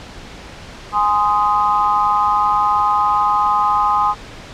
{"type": "chord", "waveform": "sine", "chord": "Ab major", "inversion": "none", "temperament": "just", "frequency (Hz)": [830.6, 1038.3, 1245.9], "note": ["Ab5", "C6", "Eb6"], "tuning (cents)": [0, -14, 2], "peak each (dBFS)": -17, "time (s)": [0.92, 4.15], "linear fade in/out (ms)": 50, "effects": ["pink hiss -35 dBFS RMS until 4.53 s", "low-pass 5000 Hz 12 dB/octave"]}